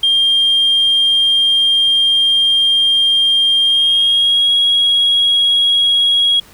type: tone with pitch glide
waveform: sine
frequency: 3203 to 3306 Hz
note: G7 to G#7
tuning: +37 to -9 cents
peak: -8 dBFS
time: 0.03-6.4 s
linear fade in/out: 5 ms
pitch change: +54 cents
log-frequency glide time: 3.62-4.49 s
effects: tanh soft clip ceiling -6 dBFS + pink hiss -43 dBFS RMS until 6.53 s